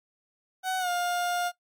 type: tone with pitch glide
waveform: 30% pulse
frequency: 749 to 707.4 Hz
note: F#5 to F5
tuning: +21 to +22 cents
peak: -24 dBFS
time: 0.63-1.52 s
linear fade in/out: 50 ms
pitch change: -99 cents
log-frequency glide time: 0.79-0.89 s
effects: noise-tail reverb RT60 0.1 s tail -17 dB re dry + Opus 48 kbps